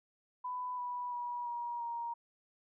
sine tone with pitch steps, 997 / 982.1 / 967.5 / 953.1 / 938.9 Hz, B5 / B5 / B5 / A#5 / A#5, +16 / -10 / -36 / +38 / +12 cents, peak -36 dBFS, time 0.44-2.14 s, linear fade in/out 10 ms, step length 340 ms, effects none

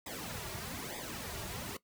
pink noise with flanger, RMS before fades -42 dBFS, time 0.06-1.77 s, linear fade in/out 5 ms, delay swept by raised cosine 0.7 to 4 ms, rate 1.1 Hz, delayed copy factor -0.8, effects noise-tail reverb RT60 0.1 s tail -18 dB re dry

